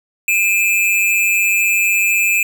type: tone pair together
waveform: square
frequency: 2402 / 2594 Hz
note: D7 / E7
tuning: +38 / -28 cents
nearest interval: minor second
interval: 134 cents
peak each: -16 dBFS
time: 0.28-2.43 s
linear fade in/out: 2 ms
effects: none